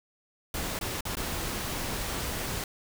pink noise with dropouts, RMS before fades -33 dBFS, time 0.54-2.64 s, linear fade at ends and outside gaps 2 ms, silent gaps 0.79-0.811 / 1.008-1.053 / 1.154-1.169 s, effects none

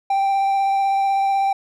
triangle tone with vibrato, 785 Hz, G5, 2 cents sharp, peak -14 dBFS, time 0.1-1.53 s, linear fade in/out 5 ms, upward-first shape sine, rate 16 Hz, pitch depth 12 cents each way, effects none

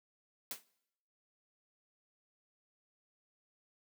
white noise with exponential decay, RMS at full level -37 dBFS, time 0.51-0.64 s, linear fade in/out 1 ms, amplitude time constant 28 ms, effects noise-tail reverb RT60 0.8 s tail -22 dB re dry + high-pass 200 Hz 12 dB/octave

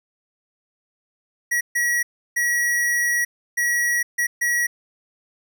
square tone bursts at uneven times, 1918 Hz, A#6, 49 cents sharp, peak -19 dBFS, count 6, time 1.51-1.61 / 1.75-2.03 / 2.36-3.25 / 3.57-4.03 / 4.18-4.27 / 4.41-4.67 s, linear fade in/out 10 ms, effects none

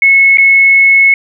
sine tone with dropouts, 2191 Hz, C#7, 21 cents flat, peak -3 dBFS, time 0.02-1.14 s, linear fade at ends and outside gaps 2 ms, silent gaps 0.373-0.383 s, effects none

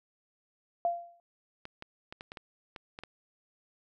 sine tone with exponential decay, 690 Hz, F5, 21 cents flat, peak -23 dBFS, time 0.85-1.2 s, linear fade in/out 1 ms, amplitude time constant 74 ms
clicks, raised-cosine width 0.3 ms, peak -26 dBFS, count 9, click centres 1.654 / 1.824 / 2.125 / 2.209 / 2.319 / 2.372 / 2.762 / 2.989 / 3.036 s
effects none

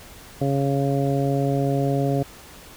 harmonic tone, 138.59 Hz, C#3, in tune, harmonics 1 / 2 / 3 / 4 / 5, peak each -22 / -25 / -27 / -28 / -29 dBFS, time 0.41-2.23 s, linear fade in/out 5 ms, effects pink hiss -44 dBFS RMS until 2.76 s

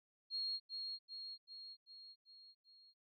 sine tone with echo, 4273 Hz, C8, 36 cents sharp, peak -38 dBFS, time 0.3-0.6 s, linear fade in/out 50 ms, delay 390 ms, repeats 6, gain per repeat -4 dB, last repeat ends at 2.94 s, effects none

